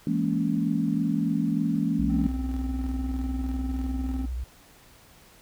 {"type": "chord", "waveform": "sine", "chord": "A# half-diminished seventh", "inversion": "second", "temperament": "just", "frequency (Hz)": [167.82, 209.8, 233.1, 279.7], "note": ["E3", "G#3", "A#3", "C#4"], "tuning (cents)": [31, 18, 0, 16], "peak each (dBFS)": -28, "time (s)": [0.07, 2.27], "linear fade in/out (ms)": 2}
{"type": "tone with vibrato", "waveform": "sine", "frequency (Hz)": 61.74, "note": "B1", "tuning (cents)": 0, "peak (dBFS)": -28, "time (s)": [1.99, 4.44], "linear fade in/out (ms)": 5, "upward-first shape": "triangle", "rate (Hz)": 13, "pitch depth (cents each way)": 130}
{"type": "tone with tremolo", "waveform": "triangle", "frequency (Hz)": 261.6, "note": "C4", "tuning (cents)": 0, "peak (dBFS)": -26, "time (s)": [2.09, 4.26], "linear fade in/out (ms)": 10, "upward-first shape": "square", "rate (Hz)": 20, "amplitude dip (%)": 50}
{"effects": ["pink hiss -54 dBFS RMS until 5.41 s"]}